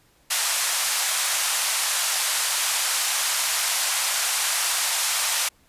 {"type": "band-pass noise", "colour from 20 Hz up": "white", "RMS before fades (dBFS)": -24, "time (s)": [0.3, 5.49], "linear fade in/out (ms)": 10, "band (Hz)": [700, 11000], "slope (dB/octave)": 24, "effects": ["pink hiss -60 dBFS RMS until 5.68 s", "resampled to 32000 Hz"]}